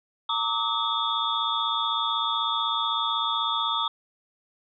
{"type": "tone cluster", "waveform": "sine", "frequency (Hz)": [916, 1163, 1279, 3371, 3596], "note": ["A#5", "D6", "D#6", "G#7", "A7"], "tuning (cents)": [-31, -17, 47, 25, 37], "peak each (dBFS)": -30, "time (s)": [0.29, 3.88], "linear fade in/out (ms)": 5, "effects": []}